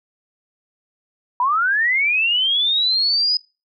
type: linear sweep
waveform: sine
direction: up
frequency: 950 to 5030 Hz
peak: -15 dBFS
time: 1.4-3.37 s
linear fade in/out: 2 ms
effects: noise-tail reverb RT60 0.3 s tail -24 dB re dry